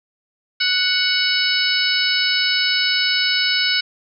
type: harmonic tone with a mistuned harmonic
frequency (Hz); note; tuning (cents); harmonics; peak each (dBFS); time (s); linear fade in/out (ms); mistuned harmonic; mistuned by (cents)
740; F#5; 0; 2 / 3 / 4 / 5 / 6 / 7; -23 / -23 / -23 / -23 / -23 / -23; 0.6-3.81; 10; 5; +76
effects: none